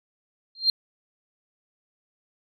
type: tone with exponential growth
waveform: sine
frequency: 4186 Hz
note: C8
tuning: in tune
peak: -12 dBFS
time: 0.55-0.7 s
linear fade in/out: 2 ms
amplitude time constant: 32 ms
effects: tanh soft clip ceiling -10 dBFS